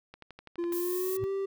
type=click train; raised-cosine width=0.3 ms; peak=-30 dBFS; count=8; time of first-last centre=0.14-0.723 s; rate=12 Hz
type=tone with pitch glide; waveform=triangle; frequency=344.2 to 390.8 Hz; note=F4 to G4; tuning=-25 to -5 cents; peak=-27 dBFS; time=0.58-1.46 s; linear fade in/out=10 ms; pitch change=+220 cents; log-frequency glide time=0.72-1.3 s
type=noise; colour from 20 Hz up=violet; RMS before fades=-38 dBFS; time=0.72-1.17 s; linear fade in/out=5 ms
type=tone with exponential growth; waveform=triangle; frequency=110 Hz; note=A2; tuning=in tune; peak=-27 dBFS; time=1.15-1.24 s; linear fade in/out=0 ms; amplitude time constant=18 ms
effects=none